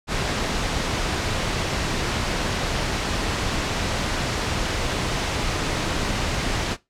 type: noise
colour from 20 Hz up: pink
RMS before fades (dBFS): -24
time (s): 0.07-6.77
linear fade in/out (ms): 50
effects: noise-tail reverb RT60 0.2 s tail -19 dB re dry + low-pass 6000 Hz 12 dB/octave